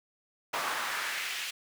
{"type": "noise with high-pass filter sweep", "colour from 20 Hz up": "brown", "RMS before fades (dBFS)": -34, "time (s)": [0.53, 1.51], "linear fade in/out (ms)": 10, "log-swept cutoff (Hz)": [920, 2800], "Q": 1.5, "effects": []}